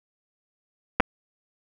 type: clicks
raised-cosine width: 0.5 ms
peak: -3 dBFS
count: 2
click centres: 1 / 1.004 s
effects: none